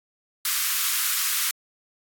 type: high-pass noise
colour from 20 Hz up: white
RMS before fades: -24 dBFS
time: 0.45-1.51 s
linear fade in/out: 2 ms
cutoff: 1100 Hz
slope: 48 dB/octave
effects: AAC 64 kbps